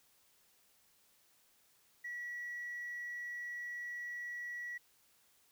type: tone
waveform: sine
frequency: 1934 Hz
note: B6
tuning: 37 cents flat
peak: -39 dBFS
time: 2.04-4.78 s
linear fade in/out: 10 ms
effects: tanh soft clip ceiling -37 dBFS + white hiss -70 dBFS RMS until 5.51 s